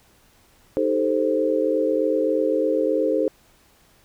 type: chord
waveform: sine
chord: A half-diminished seventh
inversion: second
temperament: equal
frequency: 311.1 / 392 / 440 / 523.3 Hz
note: Eb4 / G4 / A4 / C5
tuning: 0 / 0 / 0 / 0 cents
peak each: -24 / -28 / -23 / -22 dBFS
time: 0.77-3.28 s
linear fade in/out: 0 ms
effects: pink hiss -57 dBFS RMS until 4.04 s